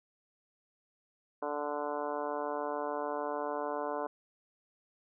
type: harmonic tone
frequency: 146.83 Hz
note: D3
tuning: in tune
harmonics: 2 / 3 / 4 / 5 / 6 / 7 / 8 / 9 / 10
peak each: -43 / -39 / -38 / -41 / -42 / -40 / -50 / -49 / -49 dBFS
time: 1.42-4.07 s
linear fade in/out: 5 ms
effects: none